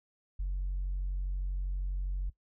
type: tone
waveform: sine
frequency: 46.25 Hz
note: F#1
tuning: in tune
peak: -29 dBFS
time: 0.39-2.3 s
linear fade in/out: 10 ms
effects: noise-tail reverb RT60 0.1 s tail -19 dB re dry + tanh soft clip ceiling -28 dBFS